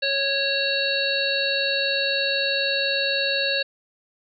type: harmonic tone with a mistuned harmonic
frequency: 552 Hz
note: C#5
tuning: 7 cents flat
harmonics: 1 / 3 / 5 / 7 / 8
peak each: -27 / -27 / -27 / -27 / -27 dBFS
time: 0.02-3.63 s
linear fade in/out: 10 ms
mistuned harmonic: 5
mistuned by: -17 cents
effects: none